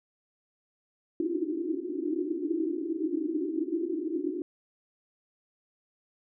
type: band-pass noise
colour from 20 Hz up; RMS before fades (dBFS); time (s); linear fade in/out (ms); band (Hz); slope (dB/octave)
white; -31; 1.2-4.42; 2; 290 to 360; 96
effects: none